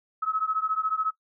sine beating tone pair, 1281 / 1295 Hz, E6 / E6, -50 / -31 cents, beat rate 14 Hz, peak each -27 / -28 dBFS, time 0.22-1.11 s, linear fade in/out 10 ms, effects noise-tail reverb RT60 0.1 s tail -17 dB re dry

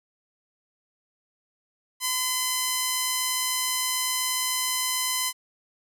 5% pulse tone, 1019 Hz, C6, 46 cents flat, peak -12 dBFS, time 2-5.33 s, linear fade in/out 50 ms, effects none

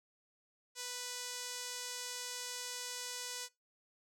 sawtooth tone with band-pass filter, 493.9 Hz, B4, in tune, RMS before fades -43 dBFS, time 0.75-3.49 s, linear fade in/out 50 ms, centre 6500 Hz, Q 1.3, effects noise-tail reverb RT60 0.2 s tail -21 dB re dry

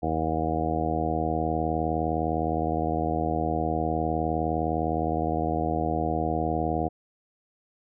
harmonic tone, 79.6 Hz, D#2, 40 cents sharp, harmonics 1 / 2 / 3 / 4 / 5 / 6 / 7 / 8 / 9 / 10, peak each -32 / -33 / -34 / -31 / -37 / -33 / -37 / -38 / -29 / -38 dBFS, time 0.02-6.89 s, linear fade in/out 20 ms, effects none

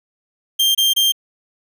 40% pulse tone bursts, 3177 Hz, G7, 23 cents sharp, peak -12 dBFS, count 3, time 0.59-1.122 s, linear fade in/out 10 ms, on 160 ms, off 26 ms, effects none

